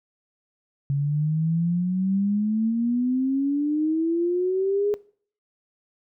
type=exponential sweep; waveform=sine; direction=up; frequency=138.59 to 417.9 Hz; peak=-20 dBFS; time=0.9-4.94 s; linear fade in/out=0 ms; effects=noise-tail reverb RT60 0.5 s tail -21 dB re dry